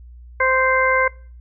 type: harmonic tone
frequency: 521 Hz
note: C5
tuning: 7 cents flat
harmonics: 1 / 2 / 3 / 4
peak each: -20 / -20 / -20 / -20 dBFS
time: 0.4-1.08 s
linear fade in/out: 5 ms
effects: noise-tail reverb RT60 0.4 s tail -22 dB re dry + added 60 Hz sine -38 dBFS peak until 1.4 s